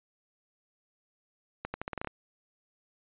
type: accelerating click train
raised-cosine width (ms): 0.5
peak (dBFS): -19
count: 9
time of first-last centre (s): 1.65-2.073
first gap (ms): 90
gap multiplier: 0.84
effects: resampled to 8000 Hz